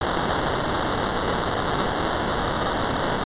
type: noise with sample-and-hold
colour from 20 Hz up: white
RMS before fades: -24 dBFS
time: 0.01-3.24 s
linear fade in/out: 5 ms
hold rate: 2450 Hz
effects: resampled to 8000 Hz